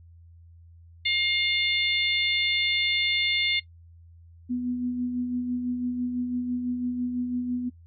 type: harmonic tone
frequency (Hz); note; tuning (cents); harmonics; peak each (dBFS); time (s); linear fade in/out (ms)
710; F5; +28; 3 / 4 / 5 / 6; -25 / -31 / -26 / -33; 1.05-3.6; 10
type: tone with tremolo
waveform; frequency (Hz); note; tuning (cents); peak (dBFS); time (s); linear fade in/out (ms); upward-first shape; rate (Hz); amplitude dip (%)
sine; 246.9; B3; 0; -24; 4.49-7.7; 20; sine; 6; 40
effects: noise-tail reverb RT60 0.1 s tail -19 dB re dry + added 84 Hz sine -48 dBFS peak until 7.86 s